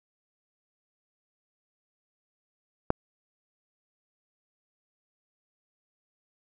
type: click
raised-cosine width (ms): 1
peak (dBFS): -8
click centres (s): 2.904
effects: none